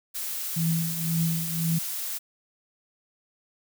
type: noise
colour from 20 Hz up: blue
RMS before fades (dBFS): -32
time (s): 0.14-2.19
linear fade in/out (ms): 20
type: tone with tremolo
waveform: sine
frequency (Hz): 164.81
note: E3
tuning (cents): 0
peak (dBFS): -21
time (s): 0.56-1.79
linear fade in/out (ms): 10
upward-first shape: triangle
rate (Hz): 1.9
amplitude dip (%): 80
effects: none